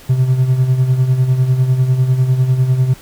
triangle tone with tremolo, 129 Hz, C3, 24 cents flat, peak -5 dBFS, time 0.09-2.94 s, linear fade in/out 10 ms, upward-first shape sine, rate 10 Hz, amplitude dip 65%, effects tanh soft clip ceiling -2 dBFS + pink hiss -40 dBFS RMS until 3.01 s

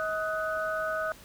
sine tone cluster, 635 / 1258 / 1490 Hz, D#5 / D#6 / F#6, +35 / +19 / +12 cents, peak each -31 / -34 / -33 dBFS, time 0-1.12 s, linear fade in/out 0 ms, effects pink hiss -51 dBFS RMS until 1.24 s

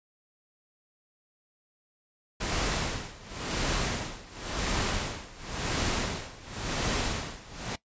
pink noise with tremolo, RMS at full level -28 dBFS, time 2.4-7.76 s, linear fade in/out 10 ms, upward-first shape sine, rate 0.94 Hz, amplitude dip 90%, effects noise-tail reverb RT60 0.1 s tail -19 dB re dry + resampled to 16000 Hz

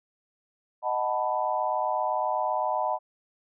sine chord, B dominant seventh, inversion first, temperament equal, 622.3 / 740 / 880 / 987.8 Hz, D#5 / F#5 / A5 / B5, 0 / 0 / 0 / 0 cents, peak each -30 dBFS, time 0.82-2.99 s, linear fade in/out 50 ms, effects none

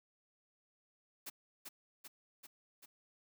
white noise with echo, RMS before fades -45 dBFS, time 1.26-1.3 s, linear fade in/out 10 ms, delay 390 ms, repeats 4, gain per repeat -3 dB, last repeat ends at 2.86 s, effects high-pass 150 Hz 12 dB/octave

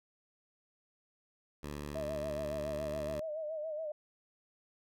10% pulse tone with pitch glide, 73.42 to 74.1 Hz, D2 to D2, 0 to +16 cents, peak -32 dBFS, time 1.63-3.2 s, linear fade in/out 5 ms, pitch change +16 cents, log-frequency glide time 2.67-2.83 s
sine tone with vibrato, 622.3 Hz, D#5, in tune, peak -36 dBFS, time 1.95-3.92 s, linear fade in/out 5 ms, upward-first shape sine, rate 7.1 Hz, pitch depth 74 cents each way
effects none

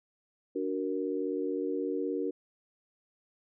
sine chord, D augmented, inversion none, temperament equal with one note detuned, 290.8 / 370 / 466.2 Hz, D4 / F#4 / A#4, -17 / 0 / 0 cents, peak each -34 dBFS, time 0.55-2.31 s, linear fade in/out 10 ms, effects none

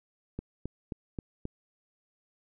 click train, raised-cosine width 3 ms, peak -22 dBFS, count 5, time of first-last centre 0.39-1.454 s, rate 3.76 Hz, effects none

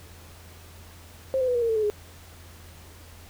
sine tone with pitch steps, 529 / 511.3 / 494.1 / 477.6 / 461.6 / 446.1 / 431.2 / 416.7 Hz, C5 / C5 / B4 / A#4 / A#4 / A4 / A4 / G#4, +19 / -40 / +1 / +42 / -17 / +24 / -35 / +6 cents, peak -21 dBFS, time 1.34-1.9 s, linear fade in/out 0 ms, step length 70 ms, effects added 84 Hz sine -47 dBFS peak until 3.29 s + pink hiss -50 dBFS RMS until 3.29 s

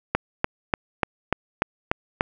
click train, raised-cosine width 0.5 ms, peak -4 dBFS, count 8, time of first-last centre 0.15-2.209 s, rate 3.4 Hz, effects none

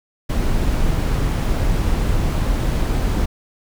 brown noise, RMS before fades -18 dBFS, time 0.29-3.26 s, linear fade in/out 10 ms, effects none

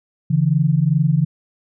sine tone pair together, 141.4 / 163.92 Hz, C#3 / E3, +35 / -9 cents, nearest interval minor third, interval 256 cents, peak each -16 dBFS, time 0.3-1.25 s, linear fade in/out 10 ms, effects none

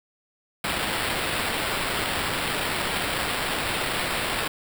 white noise with sample-and-hold, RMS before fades -27 dBFS, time 0.64-4.48 s, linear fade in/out 5 ms, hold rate 6300 Hz, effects none

